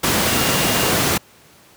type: tone in noise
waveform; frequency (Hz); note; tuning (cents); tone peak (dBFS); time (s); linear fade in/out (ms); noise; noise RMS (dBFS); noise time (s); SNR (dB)
sine; 2810; F7; +10; -28; 0.28-0.93; 10; pink; -17; 0.03-1.18; -14
effects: pink hiss -49 dBFS RMS until 1.76 s + high-pass 100 Hz 12 dB/octave